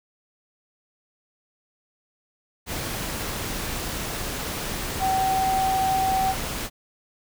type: tone in noise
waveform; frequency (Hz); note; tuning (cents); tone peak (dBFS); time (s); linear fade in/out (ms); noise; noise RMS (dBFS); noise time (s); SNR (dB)
sine; 764; G5; -45; -20; 4.99-6.35; 50; pink; -30; 2.66-6.7; +7
effects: none